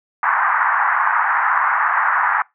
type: band-pass noise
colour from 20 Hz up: pink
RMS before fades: -17 dBFS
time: 0.23-2.42 s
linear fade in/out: 2 ms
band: 860 to 1800 Hz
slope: 48 dB/octave
effects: noise-tail reverb RT60 0.2 s tail -23 dB re dry